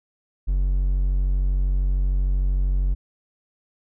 triangle tone, 46.51 Hz, F#1, 10 cents sharp, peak -16 dBFS, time 0.47-2.95 s, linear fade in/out 20 ms, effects none

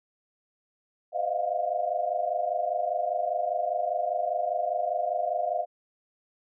sine tone cluster, 509 / 617 / 687 / 712 Hz, C5 / D#5 / F5 / F5, -48 / -15 / -29 / +33 cents, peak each -38 / -30 / -30 / -30 dBFS, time 1.12-5.66 s, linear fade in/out 50 ms, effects none

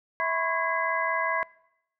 sine tone cluster, 654 / 1002 / 1087 / 1650 / 2029 Hz, E5 / B5 / C#6 / G#6 / B6, -14 / +25 / -34 / -12 / +46 cents, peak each -31 dBFS, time 0.2-1.43 s, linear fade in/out 0 ms, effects noise-tail reverb RT60 0.8 s tail -22 dB re dry

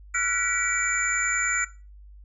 sine tone cluster, 1365 / 1475 / 1947 / 2295 / 7080 Hz, F6 / F#6 / B6 / D7 / A8, -40 / -6 / -25 / -40 / +10 cents, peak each -29 dBFS, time 0.14-1.65 s, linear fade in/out 10 ms, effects noise-tail reverb RT60 0.3 s tail -17 dB re dry + added 50 Hz sine -44 dBFS peak until 2.24 s

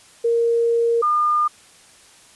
sine tone pair in turn, 465.9 / 1210.5 Hz, A#4 / D#6, -1 / -48 cents, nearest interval octave + perfect fourth, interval 1653 cents, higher second, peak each -15 dBFS, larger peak neither, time 0.24-1.02 / 1.02-1.48 s, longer first, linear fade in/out 10 ms, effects white hiss -49 dBFS RMS until 2.35 s + resampled to 24000 Hz

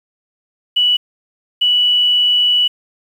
sine tone pair in turn, 2951 / 2951 Hz, F#7 / F#7, -5 / -5 cents, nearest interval unison, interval 0 cents, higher neither, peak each -10 dBFS, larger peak neither, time 0.76-0.97 / 1.61-2.68 s, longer second, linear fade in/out 10 ms, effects 7-bit

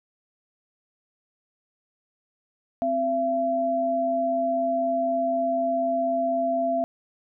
sine tone pair together, 260.6 / 676 Hz, C4 / E5, -7 / +43 cents, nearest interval octave + perfect fourth, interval 1650 cents, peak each -29 / -22 dBFS, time 2.82-6.84 s, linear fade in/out 0 ms, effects none

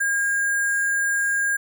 sine tone with sample-and-hold, 1621 Hz, G#6, 42 cents flat, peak -19 dBFS, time 0-1.57 s, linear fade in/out 10 ms, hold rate 8820 Hz, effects none

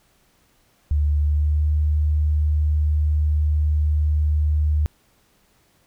sine tone with pitch glide, 73.8 to 75.52 Hz, D2 to D2, +9 to +49 cents, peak -16 dBFS, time 0.91-4.86 s, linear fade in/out 0 ms, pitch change +40 cents, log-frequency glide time 1.18-1.71 s, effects pink hiss -61 dBFS RMS until 5.86 s

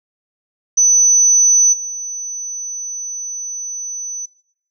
sine tone with level steps, 6000 Hz, F#8, 23 cents sharp, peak -8 / -23 dBFS, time 0.77-4.26 s, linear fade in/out 10 ms, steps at 1.72 s, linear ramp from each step 20 ms, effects noise-tail reverb RT60 0.7 s tail -21 dB re dry

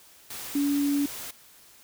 sine tone in noise, 284.9 Hz, C#4, 48 cents sharp, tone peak -22 dBFS, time 0.55-1.06 s, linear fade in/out 5 ms, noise white, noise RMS -38 dBFS, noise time 0.3-1.31 s, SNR +13 dB, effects white hiss -54 dBFS RMS until 1.83 s

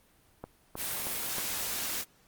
click train, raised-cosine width 1 ms, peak -24 dBFS, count 4, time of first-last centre 0.44-1.383 s, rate 3.18 Hz
white noise, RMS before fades -34 dBFS, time 0.76-2.05 s, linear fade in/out 50 ms
effects pink hiss -64 dBFS RMS until 2.27 s + Opus 32 kbps

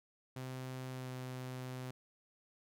sawtooth tone with pitch glide, 129.3 to 127.96 Hz, C3 to C3, -20 to -38 cents, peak -38 dBFS, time 0.36-1.91 s, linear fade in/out 5 ms, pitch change -18 cents, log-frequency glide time 0.9-1.09 s, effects none

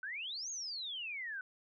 sine exponential two-way sweep, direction up then down, 1480 to 6720 to 1480 Hz, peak -39 dBFS, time 0.03-1.41 s, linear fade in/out 2 ms, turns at 0.5 s, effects none

